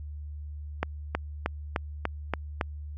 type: accelerating click train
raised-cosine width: 0.5 ms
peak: -11 dBFS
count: 7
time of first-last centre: 0.83-2.612 s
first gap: 320 ms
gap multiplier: 0.97
effects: added 74 Hz sine -36 dBFS peak until 2.97 s